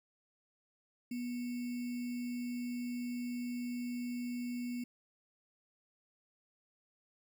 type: tone with sample-and-hold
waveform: sine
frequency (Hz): 243.5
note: B3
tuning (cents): -24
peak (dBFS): -36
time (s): 1.11-4.84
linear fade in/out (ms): 5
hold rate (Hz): 2450
effects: none